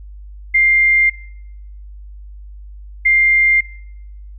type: tone pair in turn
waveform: sine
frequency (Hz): 2100 / 2100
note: C7 / C7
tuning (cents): +6 / +6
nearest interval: unison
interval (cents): 0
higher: neither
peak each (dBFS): -9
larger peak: neither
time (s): 0.54-1.1 / 3.05-3.61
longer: neither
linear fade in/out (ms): 10
effects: noise-tail reverb RT60 0.8 s tail -22 dB re dry + added 50 Hz sine -32 dBFS peak until 4.38 s